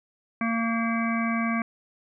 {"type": "harmonic tone", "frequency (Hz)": 228.9, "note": "A#3", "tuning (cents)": -31, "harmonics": [1, 3, 5, 7, 9, 10], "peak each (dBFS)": [-25, -34, -31, -35, -36, -34], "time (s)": [0.41, 1.62], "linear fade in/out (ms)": 2, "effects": []}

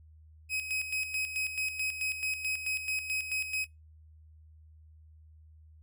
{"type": "tone with tremolo", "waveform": "40% pulse", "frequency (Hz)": 2536, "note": "D#7", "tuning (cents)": 32, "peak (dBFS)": -28, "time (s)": [0.49, 3.67], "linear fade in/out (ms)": 50, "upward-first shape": "square", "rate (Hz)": 4.6, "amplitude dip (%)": 60, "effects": ["noise-tail reverb RT60 0.2 s tail -24 dB re dry", "added 78 Hz sine -53 dBFS peak until 5.82 s"]}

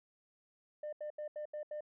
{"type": "tone bursts", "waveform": "sine", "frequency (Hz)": 601, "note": "D5", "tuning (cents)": 40, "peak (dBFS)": -37, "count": 6, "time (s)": [0.83, 1.807], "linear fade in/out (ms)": 5, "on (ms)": 97, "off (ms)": 79, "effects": ["tanh soft clip ceiling -37 dBFS"]}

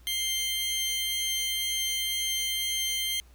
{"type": "tone pair together", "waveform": "sawtooth", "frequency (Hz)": [2100, 3149], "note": ["C7", "G7"], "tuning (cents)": [6, 7], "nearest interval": "perfect fifth", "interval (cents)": 701, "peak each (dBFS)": [-31, -25], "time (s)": [0.07, 3.2], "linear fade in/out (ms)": 0, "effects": ["added 60 Hz sine -51 dBFS peak until 3.34 s", "pink hiss -62 dBFS RMS until 3.34 s"]}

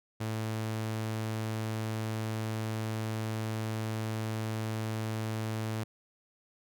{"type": "tone", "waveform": "sawtooth", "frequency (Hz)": 110, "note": "A2", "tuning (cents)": 0, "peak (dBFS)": -28, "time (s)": [0.2, 5.84], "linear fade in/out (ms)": 10, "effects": []}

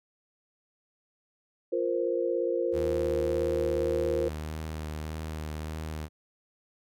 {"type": "chord", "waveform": "sine", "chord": "F suspended fourth", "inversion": "none", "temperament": "equal", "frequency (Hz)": [349.2, 466.2, 523.3], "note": ["F4", "Bb4", "C5"], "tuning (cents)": [0, 0, 0], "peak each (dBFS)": -30, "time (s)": [1.72, 4.29], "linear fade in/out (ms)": 10}
{"type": "tone with vibrato", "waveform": "sawtooth", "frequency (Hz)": 77.78, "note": "D#2", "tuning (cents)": 0, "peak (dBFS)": -30, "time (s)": [2.72, 6.09], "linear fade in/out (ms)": 50, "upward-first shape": "sine", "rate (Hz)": 1.7, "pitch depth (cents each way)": 22}
{"effects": []}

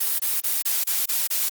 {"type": "noise bursts", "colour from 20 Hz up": "blue", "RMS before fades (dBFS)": -23, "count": 7, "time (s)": [0, 1.492], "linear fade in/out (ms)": 10, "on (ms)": 190, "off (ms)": 27, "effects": ["Opus 32 kbps"]}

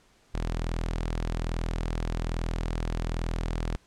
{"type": "tone", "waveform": "sawtooth", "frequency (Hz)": 41.2, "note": "E1", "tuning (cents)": 0, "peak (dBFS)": -24, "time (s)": [0.34, 3.76], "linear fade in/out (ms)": 0, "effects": ["pink hiss -62 dBFS RMS until 3.86 s", "low-pass 8000 Hz 12 dB/octave"]}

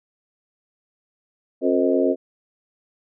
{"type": "harmonic tone with a mistuned harmonic", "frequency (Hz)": 89.7, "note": "F2", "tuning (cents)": 47, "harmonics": [3, 4, 5, 6, 7], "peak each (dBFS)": [-21, -22, -23, -24, -24], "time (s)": [1.61, 2.16], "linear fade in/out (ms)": 50, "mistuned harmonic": 6, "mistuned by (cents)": -60, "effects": []}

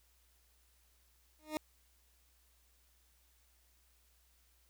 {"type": "tone with exponential growth", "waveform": "20% pulse", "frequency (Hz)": 307.7, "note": "D#4", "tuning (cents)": -19, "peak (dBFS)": -27, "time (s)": [1.39, 1.57], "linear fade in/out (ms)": 0, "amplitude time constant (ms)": 37, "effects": ["added 60 Hz sine -70 dBFS peak until 4.69 s", "white hiss -72 dBFS RMS until 4.69 s"]}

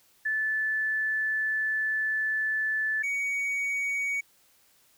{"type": "tone pair in turn", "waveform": ["sine", "triangle"], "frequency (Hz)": [1745, 2246], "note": ["A6", "C#7"], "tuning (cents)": [-15, 22], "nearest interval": "major third", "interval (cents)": 437, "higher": "second", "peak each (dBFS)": -25, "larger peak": "neither", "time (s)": [[0.25, 3.03], [3.03, 4.21]], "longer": "first", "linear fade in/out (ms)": 10, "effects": ["white hiss -63 dBFS RMS until 4.97 s"]}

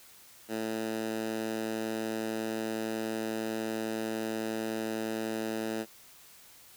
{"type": "tone with high-pass filter", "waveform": "10% pulse", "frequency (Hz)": 110.9, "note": "A2", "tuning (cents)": 14, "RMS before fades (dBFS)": -34, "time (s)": [0.48, 5.86], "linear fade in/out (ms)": 50, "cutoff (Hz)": 250, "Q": 1.6, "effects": ["white hiss -55 dBFS RMS until 6.76 s"]}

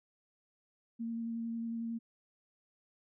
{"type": "tone with vibrato", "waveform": "sine", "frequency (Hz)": 230, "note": "A#3", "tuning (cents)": -23, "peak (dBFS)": -35, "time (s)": [0.99, 1.99], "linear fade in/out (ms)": 20, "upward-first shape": "square", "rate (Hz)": 11, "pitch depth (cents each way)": 9, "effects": []}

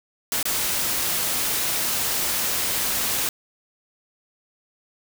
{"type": "noise with dropouts", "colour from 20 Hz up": "white", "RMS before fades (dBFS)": -24, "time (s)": [0.32, 3.29], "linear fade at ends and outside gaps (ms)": 1, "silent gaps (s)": [0.428, 0.454], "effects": []}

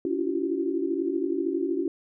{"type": "tone cluster", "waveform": "sine", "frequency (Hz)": [282.6, 332, 344.6, 380.6], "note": ["C#4", "E4", "F4", "F#4"], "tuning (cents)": [34, 12, -23, 49], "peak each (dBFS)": -30, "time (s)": [0.05, 1.88], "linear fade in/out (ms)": 2, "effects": []}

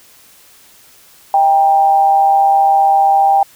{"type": "tone with amplitude modulation", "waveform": "sine", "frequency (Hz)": 791, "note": "G5", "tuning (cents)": 15, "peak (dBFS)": -5, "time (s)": [1.34, 3.43], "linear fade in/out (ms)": 2, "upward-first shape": "sine", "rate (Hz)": 155, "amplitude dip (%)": 50, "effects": ["white hiss -45 dBFS RMS until 3.55 s"]}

